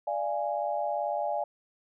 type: chord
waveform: sine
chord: D diminished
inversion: none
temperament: equal with one note detuned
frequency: 587.3 / 685.3 / 830.6 Hz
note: D5 / F5 / Ab5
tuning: 0 / -33 / 0 cents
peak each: -32 dBFS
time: 0.07-1.44 s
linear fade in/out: 5 ms
effects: none